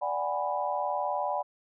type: chord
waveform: sine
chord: G# half-diminished seventh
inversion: second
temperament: equal with one note detuned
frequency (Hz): 587.3 / 740 / 819.6 / 987.8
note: D5 / F#5 / G#5 / B5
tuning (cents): 0 / 0 / -23 / 0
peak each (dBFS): -33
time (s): 0.01-1.43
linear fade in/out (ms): 20
effects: none